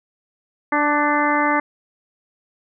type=harmonic tone with a mistuned harmonic; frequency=293.7 Hz; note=D4; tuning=in tune; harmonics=1 / 2 / 3 / 4 / 5 / 6 / 7; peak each=-22 / -25 / -21 / -22 / -27 / -25 / -25 dBFS; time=0.72-1.6 s; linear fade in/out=5 ms; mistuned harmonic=5; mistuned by=+37 cents; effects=none